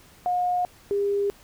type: tone pair in turn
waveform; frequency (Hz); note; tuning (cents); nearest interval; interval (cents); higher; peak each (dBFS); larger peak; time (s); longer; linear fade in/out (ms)
sine; 718 / 403; F5 / G4; +48 / +48; minor seventh; 1000; first; -21 / -21; neither; 0.26-0.65 / 0.91-1.3; neither; 0
effects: pink hiss -53 dBFS RMS until 1.43 s